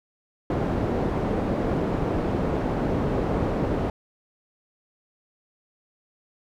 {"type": "low-pass noise", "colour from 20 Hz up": "white", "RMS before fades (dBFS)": -25, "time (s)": [0.5, 3.9], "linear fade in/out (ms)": 2, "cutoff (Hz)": 450, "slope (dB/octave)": 12, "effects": []}